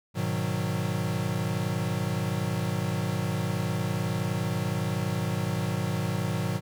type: chord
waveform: square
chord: G# minor seventh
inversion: none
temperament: equal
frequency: 103.83 / 123.47 / 155.56 / 185 Hz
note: G#2 / B2 / D#3 / F#3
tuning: 0 / 0 / 0 / 0 cents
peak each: -33 dBFS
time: 0.14-6.61 s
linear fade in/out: 50 ms
effects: none